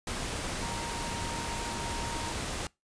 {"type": "tone in noise", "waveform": "sine", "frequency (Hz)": 932.3, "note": "A#5", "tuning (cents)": 0, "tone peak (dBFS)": -39, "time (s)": [0.62, 2.32], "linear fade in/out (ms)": 2, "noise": "pink", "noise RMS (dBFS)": -35, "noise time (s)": [0.07, 2.67], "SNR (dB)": -7, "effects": ["noise-tail reverb RT60 0.2 s tail -23 dB re dry", "resampled to 22050 Hz"]}